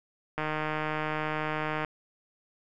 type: click train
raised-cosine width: 0.5 ms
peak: -16 dBFS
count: 227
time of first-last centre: 0.38-1.848 s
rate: 154 Hz
effects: none